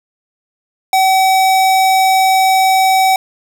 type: tone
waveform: square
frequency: 761 Hz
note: F#5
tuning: 48 cents sharp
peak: -9 dBFS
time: 0.93-3.16 s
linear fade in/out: 2 ms
effects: none